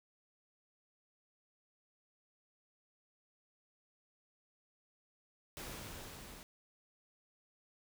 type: noise with level ramp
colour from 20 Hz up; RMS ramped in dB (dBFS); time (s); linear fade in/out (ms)
pink; -45 to -53; 5.57-6.43; 0
effects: none